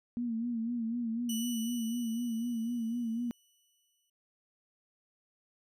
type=tone with vibrato; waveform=sine; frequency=233 Hz; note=A#3; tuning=1 cent flat; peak=-31 dBFS; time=0.17-3.31 s; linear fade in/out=0 ms; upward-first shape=sine; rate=4 Hz; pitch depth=73 cents each way
type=tone with exponential decay; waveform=15% pulse; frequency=2960 Hz; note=F#7; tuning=in tune; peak=-29 dBFS; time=1.29-4.1 s; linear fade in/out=5 ms; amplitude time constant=610 ms
effects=none